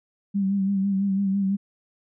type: tone with vibrato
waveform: sine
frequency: 196 Hz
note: G3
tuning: in tune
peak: -20 dBFS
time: 0.34-1.57 s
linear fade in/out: 20 ms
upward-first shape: sine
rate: 6 Hz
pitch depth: 42 cents each way
effects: none